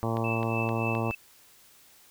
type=harmonic tone; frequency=113.9 Hz; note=A#2; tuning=40 cents flat; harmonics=1 / 2 / 3 / 4 / 5 / 6 / 7 / 8 / 9 / 10; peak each=-30 / -33 / -35 / -36 / -37 / -38 / -38 / -39 / -40 / -40 dBFS; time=0.03-1.11 s; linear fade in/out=0 ms
type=click train; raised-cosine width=0.3 ms; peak=-24 dBFS; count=4; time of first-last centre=0.17-0.951 s; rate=3.84 Hz
type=tone with tremolo; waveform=sine; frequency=2637 Hz; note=E7; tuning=in tune; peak=-30 dBFS; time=0.24-1.15 s; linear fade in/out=5 ms; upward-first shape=triangle; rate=3.5 Hz; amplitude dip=90%
effects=white hiss -57 dBFS RMS until 2.1 s